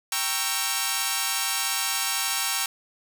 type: chord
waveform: 5% pulse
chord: G diminished seventh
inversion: none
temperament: equal with one note detuned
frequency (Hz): 784 / 932.3 / 1108.7 / 1333.8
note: G5 / Bb5 / Db6 / Fb6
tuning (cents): 0 / 0 / 0 / +20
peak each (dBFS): -18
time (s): 0.12-2.66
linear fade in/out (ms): 2
effects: none